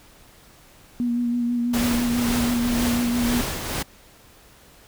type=tone with vibrato; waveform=sine; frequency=240 Hz; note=B3; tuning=49 cents flat; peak=-20 dBFS; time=1-3.41 s; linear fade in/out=0 ms; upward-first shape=sine; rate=6.1 Hz; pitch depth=23 cents each way
type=noise with tremolo; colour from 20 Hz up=pink; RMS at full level=-25 dBFS; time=1.73-3.83 s; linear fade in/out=10 ms; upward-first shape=triangle; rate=2 Hz; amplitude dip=50%
effects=pink hiss -51 dBFS RMS until 4.87 s